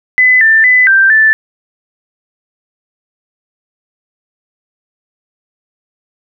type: tone with pitch steps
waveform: sine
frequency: 2011 / 1781 / 2004 / 1570 / 1759 Hz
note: B6 / A6 / B6 / G6 / A6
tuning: +31 / +21 / +25 / +2 / -1 cents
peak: -4 dBFS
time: 0.18-1.33 s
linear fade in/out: 0 ms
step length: 230 ms
effects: none